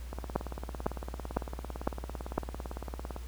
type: two click trains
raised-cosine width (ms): 1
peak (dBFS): -13 / -24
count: 5 / 55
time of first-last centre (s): 0.36-2.38 / 0.13-3.164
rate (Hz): 1.98 / 17.8
effects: added 60 Hz sine -39 dBFS peak until 3.27 s + pink hiss -54 dBFS RMS until 3.27 s